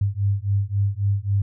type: beating tone pair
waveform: sine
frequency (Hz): 98.3 / 102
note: G2 / G#2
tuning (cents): +5 / -31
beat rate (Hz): 3.7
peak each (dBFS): -22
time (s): 0.01-1.42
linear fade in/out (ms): 5
effects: none